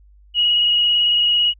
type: tone with vibrato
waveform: sine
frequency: 2895 Hz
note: F#7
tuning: 38 cents flat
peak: -13 dBFS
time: 0.34-1.54 s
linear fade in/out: 50 ms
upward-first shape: square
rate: 18 Hz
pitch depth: 12 cents each way
effects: added 50 Hz sine -46 dBFS peak until 1.59 s